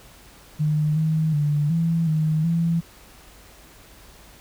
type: tone with pitch steps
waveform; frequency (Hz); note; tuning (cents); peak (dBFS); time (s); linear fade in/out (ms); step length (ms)
sine; 152 / 157.7 / 147.5 / 165.7 / 156 / 167.2; D#3 / D#3 / D3 / E3 / D#3 / E3; -40 / +24 / +8 / +9 / +5 / +25; -18; 0.59-2.81; 20; 370
effects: added 50 Hz sine -52 dBFS peak until 4.4 s + pink hiss -49 dBFS RMS until 4.4 s